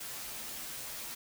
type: noise with comb filter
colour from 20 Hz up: white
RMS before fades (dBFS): -42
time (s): 0-1.15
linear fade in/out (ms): 10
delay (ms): 11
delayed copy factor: -0.8
effects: none